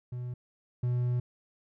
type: tone pair in turn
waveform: triangle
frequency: 123.47 / 122.98 Hz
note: B2 / B2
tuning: 0 / -7 cents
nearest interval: unison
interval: 7 cents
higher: first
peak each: -32 / -24 dBFS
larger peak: second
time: 0.12-0.34 / 0.83-1.2 s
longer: second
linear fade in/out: 5 ms
effects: none